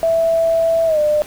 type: tone with pitch glide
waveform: sine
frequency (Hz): 659.3 to 601.1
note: E5 to D5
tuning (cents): 0 to +40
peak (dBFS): -12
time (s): 0.03-1.22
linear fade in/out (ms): 0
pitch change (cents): -160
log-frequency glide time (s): 0.86-0.99
effects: pink hiss -37 dBFS RMS until 1.26 s

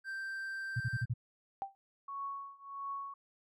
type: tone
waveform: triangle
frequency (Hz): 1568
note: G6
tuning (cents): 0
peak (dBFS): -36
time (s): 0.04-1.06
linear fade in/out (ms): 50
type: tone bursts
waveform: sine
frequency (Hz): 120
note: B2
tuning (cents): -49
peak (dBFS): -30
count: 5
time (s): 0.76-1.139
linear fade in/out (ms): 10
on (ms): 43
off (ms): 41
type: tone with exponential decay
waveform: sine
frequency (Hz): 784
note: G5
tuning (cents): 0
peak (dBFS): -31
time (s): 1.62-1.75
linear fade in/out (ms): 0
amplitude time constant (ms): 28
type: tone with tremolo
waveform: sine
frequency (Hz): 1110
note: C#6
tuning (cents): +2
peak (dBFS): -36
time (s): 2.08-3.14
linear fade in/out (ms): 5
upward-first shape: triangle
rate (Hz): 1.5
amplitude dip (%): 95
effects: none

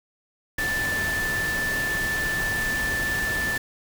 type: tone in noise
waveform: sine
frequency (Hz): 1760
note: A6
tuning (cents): 0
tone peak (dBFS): -24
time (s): 0.58-3.58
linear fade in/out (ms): 5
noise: pink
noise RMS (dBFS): -31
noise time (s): 0.58-3.58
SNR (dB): +4
effects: none

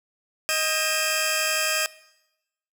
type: tone cluster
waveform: 15% pulse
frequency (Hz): 626 / 1601 / 2453 / 2648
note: D#5 / G6 / D#7 / E7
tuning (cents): +10 / +36 / -25 / +7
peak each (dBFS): -21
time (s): 0.49-1.86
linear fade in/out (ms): 0
effects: noise-tail reverb RT60 0.9 s tail -20 dB re dry

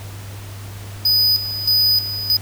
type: tone with tremolo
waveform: square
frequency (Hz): 4978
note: D#8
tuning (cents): 0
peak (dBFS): -13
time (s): 1.05-2.37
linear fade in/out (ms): 5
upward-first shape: square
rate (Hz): 1.6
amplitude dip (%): 70
effects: added 100 Hz sine -31 dBFS peak until 2.41 s + pink hiss -39 dBFS RMS until 2.41 s

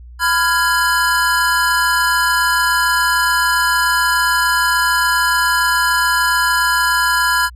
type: chord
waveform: square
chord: F diminished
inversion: second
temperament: equal with one note detuned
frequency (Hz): 1002.1 / 1396.9 / 1661.2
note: Cb6 / F6 / Ab6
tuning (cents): +25 / 0 / 0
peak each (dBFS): -18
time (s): 0.19-7.5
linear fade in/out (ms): 50
effects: added 60 Hz sine -34 dBFS peak until 7.55 s + resampled to 32000 Hz

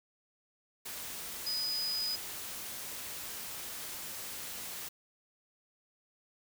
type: tone in noise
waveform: sine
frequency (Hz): 4978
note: D#8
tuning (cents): 0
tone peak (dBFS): -32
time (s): 1.46-2.16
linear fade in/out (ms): 10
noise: white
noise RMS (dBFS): -42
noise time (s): 0.85-4.89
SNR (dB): +7
effects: none

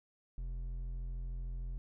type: tone with hard clipping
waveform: sine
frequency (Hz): 43.22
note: F1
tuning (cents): -17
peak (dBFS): -39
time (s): 0.38-1.78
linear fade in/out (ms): 0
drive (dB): 6
effects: none

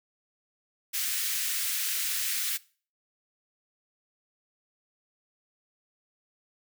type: high-pass noise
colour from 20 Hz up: white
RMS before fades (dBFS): -30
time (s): 0.93-2.58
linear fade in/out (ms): 20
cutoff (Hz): 1600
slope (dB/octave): 24
effects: noise-tail reverb RT60 0.4 s tail -21 dB re dry

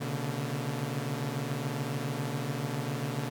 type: tone cluster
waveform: sawtooth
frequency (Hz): 124.4 / 137.6 / 144.8 / 226.7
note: B2 / C#3 / D3 / A#3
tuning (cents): +13 / -12 / -24 / -48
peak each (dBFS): -32 / -35 / -31 / -36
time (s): 0-3.3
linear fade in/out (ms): 20
effects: none

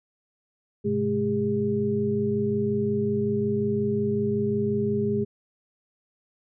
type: tone cluster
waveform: sine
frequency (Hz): 105.7 / 131.2 / 212.2 / 404.7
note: G#2 / C3 / G#3 / G#4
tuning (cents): +31 / +5 / +38 / -45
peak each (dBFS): -33 / -32 / -26 / -25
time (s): 0.84-5.25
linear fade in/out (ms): 20
effects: none

